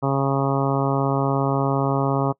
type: harmonic tone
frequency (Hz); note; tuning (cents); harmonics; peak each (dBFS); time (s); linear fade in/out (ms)
137.2; C#3; -17; 1 / 2 / 3 / 4 / 5 / 6 / 7 / 8 / 9; -22 / -25 / -27 / -28 / -29 / -30 / -30 / -31 / -32; 0.02-2.33; 20
effects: noise-tail reverb RT60 0.1 s tail -23 dB re dry